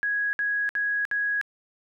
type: tone bursts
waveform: sine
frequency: 1661.2 Hz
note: G#6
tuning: in tune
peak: -23 dBFS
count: 4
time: 0.03-1.413 s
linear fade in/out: 0 ms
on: 300 ms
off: 61 ms
effects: none